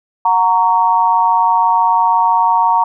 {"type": "tone with amplitude modulation", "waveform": "sine", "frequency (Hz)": 927, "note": "A#5", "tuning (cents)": -10, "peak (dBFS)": -5, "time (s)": [0.25, 2.84], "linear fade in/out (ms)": 5, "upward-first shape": "sine", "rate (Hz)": 194, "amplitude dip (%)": 90, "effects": []}